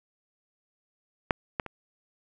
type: clicks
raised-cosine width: 0.5 ms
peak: -7 / -12 / -23 dBFS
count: 3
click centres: 1.308 / 1.598 / 1.663 s
effects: none